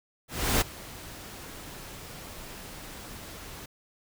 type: noise with ADSR envelope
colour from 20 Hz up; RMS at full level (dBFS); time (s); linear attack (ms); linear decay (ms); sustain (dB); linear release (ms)
pink; -23; 0.28-3.66; 330; 16; -20; 9
effects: none